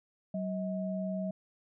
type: tone pair together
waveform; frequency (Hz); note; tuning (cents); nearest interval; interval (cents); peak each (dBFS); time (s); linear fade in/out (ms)
sine; 189.57 / 636; F#3 / D#5; +42 / +38; octave + major sixth; 2096; -33 / -37; 0.34-1.31; 5
effects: none